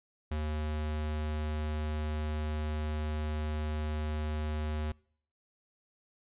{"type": "tone", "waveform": "square", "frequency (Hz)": 76.4, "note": "D#2", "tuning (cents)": -31, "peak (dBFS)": -32, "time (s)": [0.31, 4.92], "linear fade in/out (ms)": 5, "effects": ["noise-tail reverb RT60 0.6 s tail -25 dB re dry", "resampled to 8000 Hz"]}